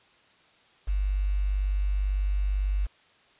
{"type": "tone with quantisation", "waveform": "sine", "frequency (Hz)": 49, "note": "G1", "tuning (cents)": 0, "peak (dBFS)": -23, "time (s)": [0.87, 2.87], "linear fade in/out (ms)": 20, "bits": 8, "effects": ["white hiss -60 dBFS RMS until 3.39 s", "resampled to 8000 Hz"]}